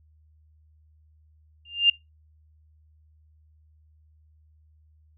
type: tone with exponential growth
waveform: sine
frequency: 2800 Hz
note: F7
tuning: 4 cents sharp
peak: -11 dBFS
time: 1.65-1.9 s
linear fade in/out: 5 ms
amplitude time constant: 53 ms
effects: noise-tail reverb RT60 0.2 s tail -22 dB re dry + added 77 Hz sine -56 dBFS peak until 5.17 s